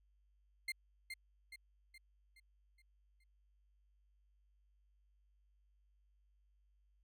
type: tone with echo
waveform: 35% pulse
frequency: 2104 Hz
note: C7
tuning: 9 cents sharp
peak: -36 dBFS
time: 0.68-0.72 s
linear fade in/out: 5 ms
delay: 420 ms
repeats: 6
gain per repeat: -6 dB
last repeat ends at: 3.24 s
effects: added 50 Hz sine -70 dBFS peak until 7.03 s + resampled to 32000 Hz